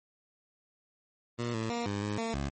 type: tone with pitch steps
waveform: 15% pulse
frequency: 119.2 / 111.9 / 236.2 / 101.2 / 104.1 / 227.3 / 69.8 Hz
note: A#2 / A2 / A#3 / G#2 / G#2 / A#3 / C#2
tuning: +39 / +30 / +23 / -44 / +5 / -43 / +13 cents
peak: -25 dBFS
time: 1.38-2.5 s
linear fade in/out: 20 ms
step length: 160 ms
effects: MP3 32 kbps